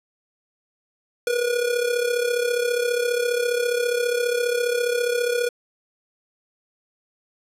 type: tone with amplitude modulation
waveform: square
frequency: 483 Hz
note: B4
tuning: 39 cents flat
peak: -18 dBFS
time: 1.27-5.49 s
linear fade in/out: 2 ms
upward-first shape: sine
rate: 34.8 Hz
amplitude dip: 65%
effects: resampled to 32000 Hz